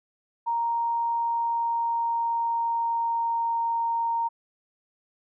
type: tone with pitch glide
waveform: sine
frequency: 932.3 to 925.9 Hz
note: A#5 to A#5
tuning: 0 to -12 cents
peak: -23 dBFS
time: 0.46-4.29 s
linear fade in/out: 20 ms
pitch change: -12 cents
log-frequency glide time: 1.05-3.58 s
effects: none